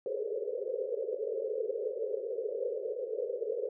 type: band-pass noise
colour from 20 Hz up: pink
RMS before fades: -35 dBFS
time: 0.06-3.69 s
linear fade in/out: 2 ms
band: 410 to 540 Hz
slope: 96 dB/octave
effects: none